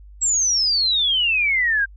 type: exponential sweep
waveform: sine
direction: down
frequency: 7740 to 1568 Hz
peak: -16 dBFS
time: 0.21-1.86 s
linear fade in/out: 20 ms
effects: added 50 Hz sine -40 dBFS peak until 1.96 s